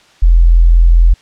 sine tone, 42.26 Hz, E1, 44 cents sharp, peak -3 dBFS, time 0.22-1.14 s, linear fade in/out 10 ms, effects white hiss -46 dBFS RMS until 1.21 s + low-pass 5000 Hz 12 dB/octave

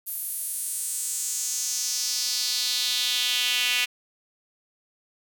sawtooth tone with high-pass filter sweep, 246.9 Hz, B3, in tune, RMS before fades -27 dBFS, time 0.06-3.86 s, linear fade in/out 20 ms, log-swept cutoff 12000 to 2600 Hz, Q 3, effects none

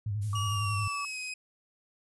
sine tone with vibrato, 103.7 Hz, G#2, 2 cents flat, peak -29 dBFS, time 0.06-0.88 s, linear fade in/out 5 ms, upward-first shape square, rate 11 Hz, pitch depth 69 cents each way
violet noise, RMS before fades -45 dBFS, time 0.21-1.31 s, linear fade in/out 20 ms
sine tone, 1146 Hz, D6, 43 cents flat, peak -33 dBFS, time 0.33-1.05 s, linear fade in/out 2 ms
sawtooth tone with pitch glide, 2859 to 2518 Hz, F7 to D#7, +40 to +20 cents, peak -32 dBFS, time 0.35-1.34 s, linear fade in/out 5 ms, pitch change -220 cents, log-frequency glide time 0.47-1.18 s
effects resampled to 24000 Hz

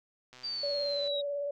click train, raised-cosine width 0.2 ms, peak -34 dBFS, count 95, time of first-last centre 0.33-1.076 s, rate 126 Hz
sine exponential sweep, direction down, 4692 to 3793 Hz, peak -33 dBFS, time 0.43-1.22 s, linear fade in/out 20 ms
sine tone with vibrato, 572 Hz, D5, 46 cents flat, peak -31 dBFS, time 0.63-1.51 s, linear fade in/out 5 ms, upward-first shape sine, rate 18 Hz, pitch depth 21 cents each way
effects none

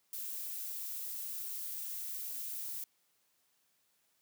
violet noise, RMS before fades -41 dBFS, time 0.13-2.84 s, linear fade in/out 2 ms, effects white hiss -75 dBFS RMS until 4.21 s + high-pass 100 Hz 12 dB/octave

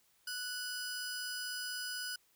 sawtooth tone pair together, 1480 / 4978 Hz, F#6 / D#8, 0 / 0 cents, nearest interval octave + major sixth, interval 2100 cents, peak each -37 / -39 dBFS, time 0.27-2.16 s, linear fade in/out 5 ms, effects white hiss -71 dBFS RMS until 2.35 s

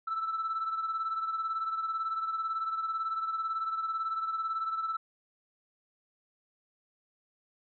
sine beating tone pair, 1318.5 / 1336.5 Hz, E6 / E6, 0 / +23 cents, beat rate 18 Hz, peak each -30 / -37 dBFS, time 0.07-4.97 s, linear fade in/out 10 ms, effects tanh soft clip ceiling -26 dBFS

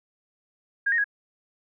sine tone with pitch steps, 1623 / 1859 / 1657 Hz, G#6 / A#6 / G#6, -40 / -5 / -4 cents, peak -20 dBFS, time 0.86-1.043 s, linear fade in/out 10 ms, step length 61 ms, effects none

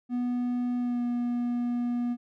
triangle tone with pitch glide, 245.3 to 241.5 Hz, B3 to B3, -12 to -39 cents, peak -24 dBFS, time 0.09-2.17 s, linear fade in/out 50 ms, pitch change -27 cents, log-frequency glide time 0.78-1.02 s, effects none

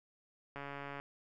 click train, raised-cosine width 0.5 ms, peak -29 dBFS, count 63, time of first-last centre 0.56-1 s, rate 141 Hz, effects none

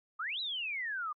sine exponential two-way sweep, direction up then down, 1173 to 4025 to 1173 Hz, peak -34 dBFS, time 0.19-1.13 s, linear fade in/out 10 ms, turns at 0.4 s, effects AAC 48 kbps

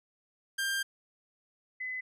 sawtooth / sine tone pair in turn, 1591 / 2020 Hz, G6 / B6, +25 / +39 cents, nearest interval major third, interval 414 cents, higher second, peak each -26 / -34 dBFS, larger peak first, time 0.58-0.83 / 1.8-2.01 s, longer first, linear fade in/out 10 ms, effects resampled to 32000 Hz

